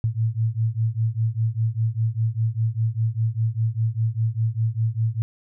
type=beating tone pair; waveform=sine; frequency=110 / 115 Hz; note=A2 / A#2; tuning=0 / -23 cents; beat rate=5 Hz; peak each=-23 dBFS; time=0.04-5.22 s; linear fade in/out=0 ms; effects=none